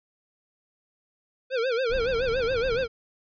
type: tone with vibrato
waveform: square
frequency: 490 Hz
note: B4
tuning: 14 cents flat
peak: -24 dBFS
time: 1.5-2.88 s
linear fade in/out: 50 ms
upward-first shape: sine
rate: 7.1 Hz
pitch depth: 150 cents each way
type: noise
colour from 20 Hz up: brown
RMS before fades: -36 dBFS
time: 1.88-2.88 s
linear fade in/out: 50 ms
effects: resampled to 11025 Hz